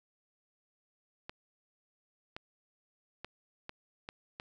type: clicks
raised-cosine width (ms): 0.3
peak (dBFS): -25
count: 6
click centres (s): 1.295 / 2.365 / 3.246 / 3.694 / 4.089 / 4.399
effects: none